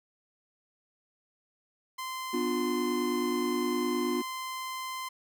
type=tone; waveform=sawtooth; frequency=1037 Hz; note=C6; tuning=16 cents flat; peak=-31 dBFS; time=1.98-5.09 s; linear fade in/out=10 ms
type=chord; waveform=triangle; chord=B diminished; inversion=none; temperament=just; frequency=246.9 / 296.3 / 355.6 Hz; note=B3 / D4 / F4; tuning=0 / +15 / +31 cents; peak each=-30 / -32 / -29 dBFS; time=2.33-4.22 s; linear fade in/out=10 ms
effects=none